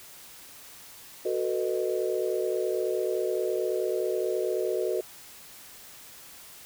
sine chord, B dominant seventh, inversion second, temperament just, 370.4 / 444.5 / 493.9 / 617.4 Hz, F#4 / A4 / B4 / D#5, +2 / +18 / 0 / -14 cents, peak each -29 / -31 / -32 / -33 dBFS, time 1.25-5.01 s, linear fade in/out 5 ms, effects white hiss -48 dBFS RMS until 6.65 s

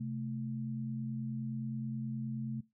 sine tone pair together, 130.81 / 220.3 Hz, C3 / A3, 0 / +2 cents, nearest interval major sixth, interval 902 cents, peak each -38 / -38 dBFS, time 0-2.61 s, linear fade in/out 10 ms, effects noise-tail reverb RT60 0.2 s tail -19 dB re dry

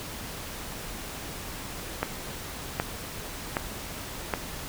click train, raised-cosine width 0.5 ms, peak -10 dBFS, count 4, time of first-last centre 2.03-4.338 s, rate 1.3 Hz, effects pink hiss -38 dBFS RMS until 4.68 s

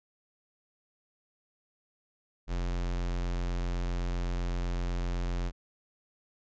square tone, 43.93 Hz, F1, 11 cents sharp, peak -30 dBFS, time 2.47-5.52 s, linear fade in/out 50 ms, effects resampled to 16000 Hz

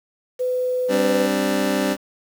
sine tone, 503 Hz, B4, 32 cents sharp, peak -19 dBFS, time 0.39-1.27 s, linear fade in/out 20 ms
25% pulse chord, G suspended fourth, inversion none, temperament just, 196 / 261.3 / 294 Hz, G3 / C4 / D4, 0 / -2 / +2 cents, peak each -20 dBFS, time 0.88-1.97 s, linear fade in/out 50 ms
effects 7-bit

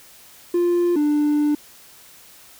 triangle tone pair in turn, 349.2 / 296.2 Hz, F4 / D4, 0 / +15 cents, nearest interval minor third, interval 285 cents, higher first, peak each -13 dBFS, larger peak neither, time 0.54-0.96 / 0.96-1.55 s, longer second, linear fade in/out 5 ms, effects tanh soft clip ceiling -10 dBFS + white hiss -47 dBFS RMS until 2.59 s

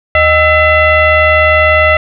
sine tone with frequency modulation, 1318.5 Hz, E6, in tune, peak -5 dBFS, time 0.15-1.97 s, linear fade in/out 2 ms, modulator 699 Hz, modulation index 1.7, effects none

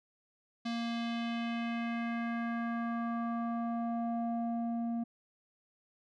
square tone with low-pass filter sweep, 233.1 Hz, A#3, in tune, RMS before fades -35 dBFS, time 0.65-5.04 s, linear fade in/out 10 ms, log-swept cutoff 4300 to 490 Hz, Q 2.1, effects none

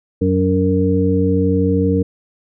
harmonic tone with a mistuned harmonic, 92.5 Hz, F#2, in tune, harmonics 1 / 2 / 3 / 5, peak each -18 / -18 / -18 / -18 dBFS, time 0.21-2.03 s, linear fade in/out 10 ms, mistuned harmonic 3, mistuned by +43 cents, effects none

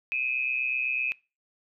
sine tone pair together, 2437 / 2565 Hz, D#7 / E7, -37 / -48 cents, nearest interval minor second, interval 89 cents, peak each -30 / -28 dBFS, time 0.12-1.12 s, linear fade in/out 0 ms, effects noise-tail reverb RT60 0.3 s tail -23 dB re dry

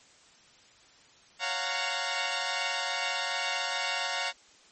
10% pulse chord, Gb major seventh, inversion second, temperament equal with one note detuned, 554.4 / 698.5 / 740 / 923.2 Hz, Db5 / F5 / Gb5 / Bb5, 0 / 0 / 0 / -17 cents, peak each -29 / -26 / -27 / -25 dBFS, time 1.39-4.33 s, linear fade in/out 50 ms, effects white hiss -58 dBFS RMS until 4.71 s + MP3 32 kbps

